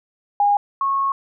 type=tone pair in turn; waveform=sine; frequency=816 / 1095.5 Hz; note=G#5 / C#6; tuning=-31 / -21 cents; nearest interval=perfect fourth; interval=510 cents; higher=second; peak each=-13 / -17 dBFS; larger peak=first; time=0.4-0.57 / 0.81-1.12 s; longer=second; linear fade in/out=2 ms; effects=none